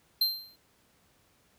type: tone with exponential decay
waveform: square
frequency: 4148 Hz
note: C8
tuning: 16 cents flat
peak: -21 dBFS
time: 0.21-0.56 s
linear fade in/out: 5 ms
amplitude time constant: 76 ms
effects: pink hiss -66 dBFS RMS until 1.58 s + high-pass 60 Hz 12 dB/octave